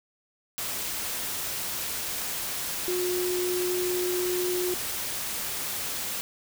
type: tone in noise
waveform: sine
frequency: 360.5 Hz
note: F#4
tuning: 45 cents flat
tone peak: -26 dBFS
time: 2.88-4.74 s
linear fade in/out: 0 ms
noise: white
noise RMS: -32 dBFS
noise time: 0.58-6.21 s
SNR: +3 dB
effects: none